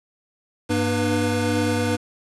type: tone cluster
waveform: square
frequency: 99.9 / 238.4 / 301.9 / 490.6 Hz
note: G2 / A#3 / D4 / B4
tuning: +33 / +39 / +48 / -12 cents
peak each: -26 dBFS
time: 0.69-1.97 s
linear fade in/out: 20 ms
effects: resampled to 24000 Hz + 7-bit